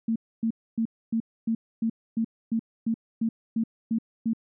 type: tone bursts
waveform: sine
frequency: 226.2 Hz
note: A3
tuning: 48 cents sharp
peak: -22 dBFS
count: 13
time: 0.08-4.334 s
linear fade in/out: 5 ms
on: 78 ms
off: 270 ms
effects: none